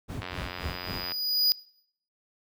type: noise with tremolo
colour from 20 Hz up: brown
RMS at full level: -31 dBFS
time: 0.08-1.06 s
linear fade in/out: 20 ms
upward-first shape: sine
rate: 3.8 Hz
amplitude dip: 95%
type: click train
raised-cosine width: 0.3 ms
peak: -19 dBFS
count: 82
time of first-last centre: 0.22-1.119 s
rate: 90.1 Hz
type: tone with exponential growth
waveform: square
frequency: 4926 Hz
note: D#8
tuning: 18 cents flat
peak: -19 dBFS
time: 0.27-1.52 s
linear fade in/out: 0 ms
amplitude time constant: 270 ms
effects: noise-tail reverb RT60 0.6 s tail -21 dB re dry + high-pass 60 Hz 12 dB/octave